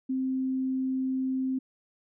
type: tone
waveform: sine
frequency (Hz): 261.6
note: C4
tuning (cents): 0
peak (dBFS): -26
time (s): 0.09-1.59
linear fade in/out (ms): 10
effects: none